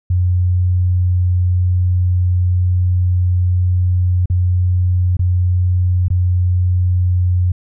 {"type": "tone with dropouts", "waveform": "sine", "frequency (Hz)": 90.1, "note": "F#2", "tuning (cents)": -45, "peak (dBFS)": -11, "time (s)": [0.1, 7.52], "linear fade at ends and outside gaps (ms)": 5, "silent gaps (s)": [[4.258, 4.299], [5.169, 5.192], [6.083, 6.102]], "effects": []}